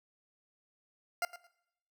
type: tone with echo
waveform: 20% pulse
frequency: 698.5 Hz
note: F5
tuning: in tune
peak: -25 dBFS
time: 1.22-1.25 s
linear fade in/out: 2 ms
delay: 110 ms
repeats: 2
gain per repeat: -15 dB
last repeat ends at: 1.47 s
effects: noise-tail reverb RT60 0.8 s tail -21 dB re dry